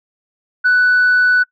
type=tone; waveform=sine; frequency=1488 Hz; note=F#6; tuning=9 cents sharp; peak=-7 dBFS; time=0.64-1.44 s; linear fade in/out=20 ms; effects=noise-tail reverb RT60 0.1 s tail -25 dB re dry + tanh soft clip ceiling -7 dBFS